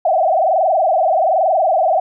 sine tone with frequency modulation, 698.5 Hz, F5, in tune, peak -11 dBFS, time 0.05-2 s, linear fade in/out 5 ms, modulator 21.2 Hz, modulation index 3.7, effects none

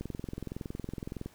click train, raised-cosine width 3 ms, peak -24 dBFS, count 28, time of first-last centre 0.01-1.26 s, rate 21.6 Hz, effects pink hiss -60 dBFS RMS until 1.34 s

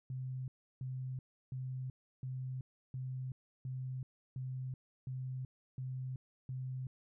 sine tone bursts, 129.4 Hz, C3, 19 cents flat, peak -38 dBFS, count 10, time 0.1-6.87 s, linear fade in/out 2 ms, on 380 ms, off 330 ms, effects none

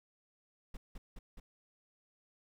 brown noise with echo, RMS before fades -43 dBFS, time 0.74-0.77 s, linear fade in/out 5 ms, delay 210 ms, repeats 3, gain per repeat -2 dB, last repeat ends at 1.4 s, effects none

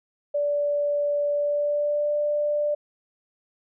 sine tone with pitch glide, 581 to 590.8 Hz, D5 to D5, -19 to +10 cents, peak -21 dBFS, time 0.34-2.75 s, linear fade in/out 10 ms, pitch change +29 cents, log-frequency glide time 1.32-2.13 s, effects none

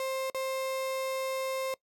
35% pulse tone with dropouts, 528 Hz, C5, 16 cents sharp, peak -29 dBFS, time 0-1.74 s, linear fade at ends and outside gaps 1 ms, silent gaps 0.3-0.346 s, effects noise-tail reverb RT60 0.1 s tail -22 dB re dry

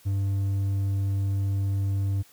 sine tone with hard clipping, 98.3 Hz, G2, 5 cents sharp, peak -24 dBFS, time 0.05-2.23 s, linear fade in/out 20 ms, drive 3 dB, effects white hiss -56 dBFS RMS until 2.32 s

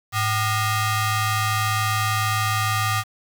sawtooth ring-modulated tone, 659.3 Hz, E5, in tune, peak -13 dBFS, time 0.12-3.04 s, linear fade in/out 50 ms, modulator 553 Hz, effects 7-bit

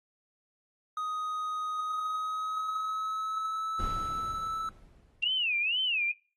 triangle tone with pitch glide, 1250 to 1313.7 Hz, D#6 to E6, +8 to -6 cents, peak -29 dBFS, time 0.97-4.69 s, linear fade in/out 2 ms, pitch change +86 cents, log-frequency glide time 1.78-3.92 s
brown noise with exponential decay, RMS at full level -35 dBFS, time 3.8-5.74 s, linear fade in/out 0 ms, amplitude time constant 420 ms
sine tone with vibrato, 2701 Hz, E7, 42 cents sharp, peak -26 dBFS, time 5.22-6.12 s, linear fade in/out 10 ms, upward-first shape sine, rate 2.1 Hz, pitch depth 230 cents each way
effects noise-tail reverb RT60 0.4 s tail -25 dB re dry + AAC 32 kbps

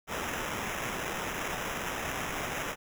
blue noise with sample-and-hold, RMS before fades -35 dBFS, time 0.07-2.76 s, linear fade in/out 50 ms, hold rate 4410 Hz, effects none

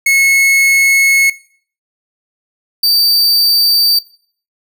45% pulse tone pair in turn, 2186 / 4632 Hz, C#7 / D8, -25 / -25 cents, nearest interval octave + minor second, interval 1300 cents, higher second, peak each -8 dBFS, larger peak neither, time 0.06-1.3 / 2.83-3.99 s, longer first, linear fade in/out 5 ms, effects noise-tail reverb RT60 0.5 s tail -18 dB re dry

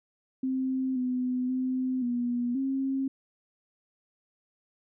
sine tone with pitch steps, 261.4 / 251.9 / 257.2 / 242.2 / 268.5 Hz, C4 / B3 / C4 / B3 / C4, -1 / +34 / -30 / -34 / +45 cents, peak -26 dBFS, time 0.43-3.08 s, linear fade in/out 5 ms, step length 530 ms, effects none

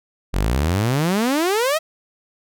sawtooth exponential sweep, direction up, 43 to 659.3 Hz, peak -13 dBFS, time 0.33-1.79 s, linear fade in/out 20 ms, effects none

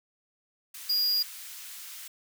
white high-pass noise, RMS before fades -43 dBFS, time 0.74-2.08 s, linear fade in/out 5 ms, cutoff 1600 Hz, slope 12 dB/octave
square tone, 4847 Hz, D#8, 46 cents flat, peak -24 dBFS, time 0.89-1.23 s, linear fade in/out 10 ms
effects none

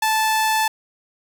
sawtooth tone, 875 Hz, A5, 10 cents flat, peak -13 dBFS, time 0.02-0.68 s, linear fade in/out 5 ms, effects none

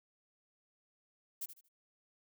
violet noise with echo, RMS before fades -40 dBFS, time 1.41-1.46 s, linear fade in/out 10 ms, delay 76 ms, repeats 3, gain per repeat -11 dB, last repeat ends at 1.688 s, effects none

